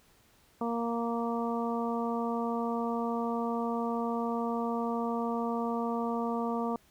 harmonic tone, 233.1 Hz, A#3, in tune, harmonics 1 / 2 / 3 / 4 / 5, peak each -32 / -35 / -37 / -38 / -39 dBFS, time 0.61-6.76 s, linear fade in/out 2 ms, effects pink hiss -64 dBFS RMS until 6.9 s

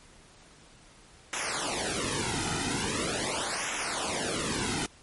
pink noise with flanger, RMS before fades -31 dBFS, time 1.33-4.86 s, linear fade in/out 0 ms, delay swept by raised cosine 0.22 to 1.82 ms, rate 0.42 Hz, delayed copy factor -0.95, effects pink hiss -55 dBFS RMS until 5.02 s + MP3 48 kbps

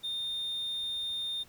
triangle tone, 3640 Hz, A#7, 42 cents flat, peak -30 dBFS, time 0.03-1.44 s, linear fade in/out 20 ms, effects tanh soft clip ceiling -26 dBFS + pink hiss -59 dBFS RMS until 1.48 s

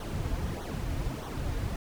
brown noise with flanger, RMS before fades -33 dBFS, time 0-1.76 s, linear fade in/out 2 ms, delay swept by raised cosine 0.4 to 5.3 ms, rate 1.6 Hz, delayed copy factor -0.7, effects none

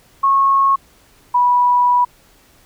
sine tone pair in turn, 1094 / 979.7 Hz, C#6 / B5, -23 / -14 cents, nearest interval major second, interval 191 cents, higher first, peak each -10 dBFS, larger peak neither, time 0.23-0.76 / 1.34-2.05 s, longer second, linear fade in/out 10 ms, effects pink hiss -51 dBFS RMS until 2.65 s

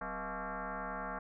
sine tone with frequency modulation, 259.2 Hz, C4, 16 cents flat, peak -37 dBFS, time 0.01-1.19 s, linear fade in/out 5 ms, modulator 224 Hz, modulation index 6.2, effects none

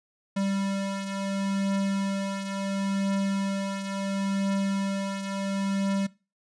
square beating tone pair, 196 / 196.72 Hz, G3 / G3, 0 / +6 cents, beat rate 0.72 Hz, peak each -28 / -35 dBFS, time 0.36-6.07 s, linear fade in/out 10 ms, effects noise-tail reverb RT60 0.3 s tail -21 dB re dry + resampled to 22050 Hz

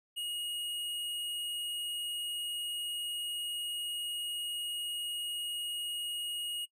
square tone, 2878 Hz, F#7, 49 cents flat, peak -35 dBFS, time 0.16-6.66 s, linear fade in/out 20 ms, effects noise-tail reverb RT60 0.1 s tail -22 dB re dry

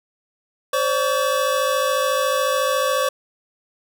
square tone cluster, 524 / 578 / 1137 Hz, C5 / D5 / C#6, +2 / -28 / +44 cents, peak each -22 / -25 / -23 dBFS, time 0.73-3.09 s, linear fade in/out 5 ms, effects none

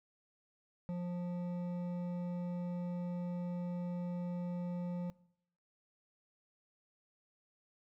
sine tone with hard clipping, 176.5 Hz, F3, 19 cents sharp, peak -38 dBFS, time 0.89-5.1 s, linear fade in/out 0 ms, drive 9 dB, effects noise-tail reverb RT60 0.7 s tail -22 dB re dry

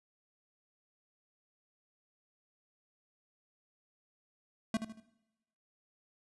square tone with echo, 221.7 Hz, A3, 13 cents sharp, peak -29 dBFS, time 4.74-4.77 s, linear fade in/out 2 ms, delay 77 ms, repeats 3, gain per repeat -9 dB, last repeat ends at 5.001 s, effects noise-tail reverb RT60 0.9 s tail -18 dB re dry + resampled to 24000 Hz

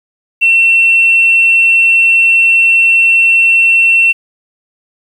sine tone, 2705 Hz, E7, 44 cents sharp, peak -4 dBFS, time 0.41-4.13 s, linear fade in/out 20 ms, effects tanh soft clip ceiling 0 dBFS + 7-bit

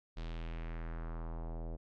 square tone with low-pass filter sweep, 41.2 Hz, E1, in tune, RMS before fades -41 dBFS, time 0.16-1.77 s, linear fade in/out 20 ms, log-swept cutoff 4200 to 570 Hz, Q 1.8, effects none

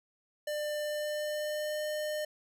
square tone with pitch glide, 597 to 606.7 Hz, D5 to D#5, +28 to -44 cents, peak -33 dBFS, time 0.47-2.25 s, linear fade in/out 5 ms, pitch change +28 cents, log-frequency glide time 0.83-1.84 s, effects none

